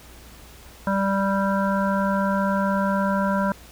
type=harmonic tone; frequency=196 Hz; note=G3; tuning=in tune; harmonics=1 / 3 / 5 / 7 / 8; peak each=-22 / -26 / -26 / -30 / -32 dBFS; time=0.87-3.52 s; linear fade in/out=2 ms; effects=added 60 Hz sine -47 dBFS peak until 3.71 s + pink hiss -47 dBFS RMS until 3.71 s